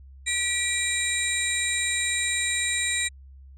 sine tone cluster, 1936 / 2352 / 3854 / 7280 / 8580 Hz, B6 / D7 / B7 / A#8 / C9, -35 / +2 / -43 / -42 / +42 cents, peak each -29 dBFS, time 0.26-3.09 s, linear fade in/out 20 ms, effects tanh soft clip ceiling -16 dBFS + added 67 Hz sine -44 dBFS peak until 3.57 s

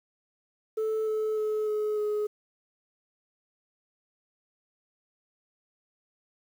sine tone with pitch steps, 437.5 / 433.2 / 429 / 424.8 / 420.6 Hz, A4 / A4 / A4 / G#4 / G#4, -10 / -27 / -44 / +39 / +22 cents, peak -23 dBFS, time 0.77-2.27 s, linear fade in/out 10 ms, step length 300 ms, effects tanh soft clip ceiling -25 dBFS + 9-bit

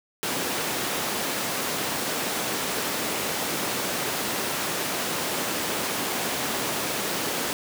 pink high-pass noise, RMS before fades -28 dBFS, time 0.23-7.53 s, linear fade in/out 0 ms, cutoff 230 Hz, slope 12 dB/octave, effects none

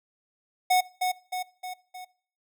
square tone with echo, 735 Hz, F#5, 12 cents flat, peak -19 dBFS, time 0.7-0.81 s, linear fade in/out 10 ms, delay 310 ms, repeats 4, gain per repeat -5 dB, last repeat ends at 2.05 s, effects noise-tail reverb RT60 0.5 s tail -22 dB re dry

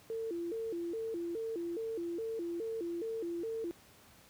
sine tone with vibrato, 392 Hz, G4, in tune, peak -35 dBFS, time 0.1-3.71 s, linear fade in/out 0 ms, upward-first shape square, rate 2.4 Hz, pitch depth 240 cents each way, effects pink hiss -60 dBFS RMS until 4.29 s + high-pass 60 Hz 12 dB/octave

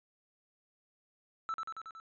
triangle tone with echo, 1320 Hz, E6, 2 cents sharp, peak -30 dBFS, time 1.49-1.54 s, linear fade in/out 0 ms, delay 92 ms, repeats 5, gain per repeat -3 dB, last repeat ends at 2 s, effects tanh soft clip ceiling -27 dBFS + resampled to 16000 Hz

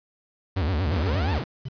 45% pulse tone with vibrato, 84 Hz, E2, 33 cents sharp, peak -22 dBFS, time 0.56-1.39 s, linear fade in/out 10 ms, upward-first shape sine, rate 8.5 Hz, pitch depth 260 cents each way
triangle tone bursts, 130.81 Hz, C3, in tune, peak -27 dBFS, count 4, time 0.86-1.686 s, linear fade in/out 5 ms, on 34 ms, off 230 ms
sawtooth linear two-way sweep, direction up then down, 111.3 to 923 to 111.3 Hz, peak -27 dBFS, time 0.91-1.44 s, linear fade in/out 0 ms, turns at 1.33 s
effects resampled to 11025 Hz + 8-bit

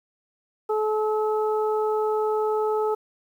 harmonic tone, 430.1 Hz, A4, 39 cents flat, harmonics 1 / 2 / 3, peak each -22 / -28 / -32 dBFS, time 0.69-2.95 s, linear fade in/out 10 ms, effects 9-bit

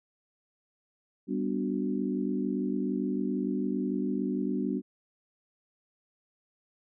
sine chord, G major seventh, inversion none, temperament equal, 196 / 246.9 / 293.7 / 370 Hz, G3 / B3 / D4 / F#4, 0 / 0 / 0 / 0 cents, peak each -32 / -32 / -33 / -36 dBFS, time 1.27-4.82 s, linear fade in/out 50 ms, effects none

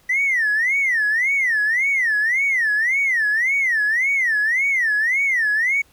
triangle tone with vibrato, 1940 Hz, B6, 31 cents flat, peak -13 dBFS, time 0.09-5.82 s, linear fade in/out 10 ms, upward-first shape sine, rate 1.8 Hz, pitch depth 250 cents each way, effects tanh soft clip ceiling -13 dBFS + pink hiss -56 dBFS RMS until 5.92 s

